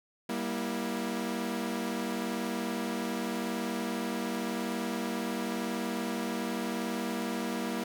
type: chord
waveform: sawtooth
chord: E diminished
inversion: first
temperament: equal with one note detuned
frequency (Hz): 196 / 236.9 / 329.6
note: G3 / Bb3 / E4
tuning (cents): 0 / +28 / 0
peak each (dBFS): -33 / -30 / -34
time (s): 0.29-7.84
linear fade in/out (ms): 5
effects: none